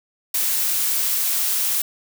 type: noise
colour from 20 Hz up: blue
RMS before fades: -21 dBFS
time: 0.34-1.82 s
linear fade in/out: 5 ms
effects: none